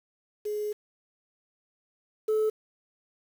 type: tone pair in turn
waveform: sine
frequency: 420.2 / 432.8 Hz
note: G#4 / A4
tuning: +20 / -29 cents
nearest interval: minor second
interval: 51 cents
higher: second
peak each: -28 / -20 dBFS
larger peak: second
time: 0.45-0.73 / 2.28-2.5 s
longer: first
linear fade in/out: 10 ms
effects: tanh soft clip ceiling -21 dBFS + 8-bit